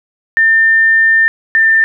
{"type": "tone pair in turn", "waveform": "sine", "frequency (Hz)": [1800, 1791.7], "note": ["A6", "A6"], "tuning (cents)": [39, 31], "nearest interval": "unison", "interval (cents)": 8, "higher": "first", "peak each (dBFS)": -6, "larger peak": "neither", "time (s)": [[0.37, 1.28], [1.55, 1.84]], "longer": "first", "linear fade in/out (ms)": 0, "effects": []}